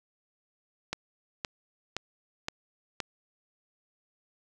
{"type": "click train", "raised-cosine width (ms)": 0.2, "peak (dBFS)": -14, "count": 5, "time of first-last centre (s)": [0.93, 3.003], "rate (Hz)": 1.93, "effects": []}